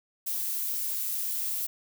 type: noise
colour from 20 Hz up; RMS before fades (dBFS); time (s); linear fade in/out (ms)
violet; -31; 0.26-1.67; 10
effects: none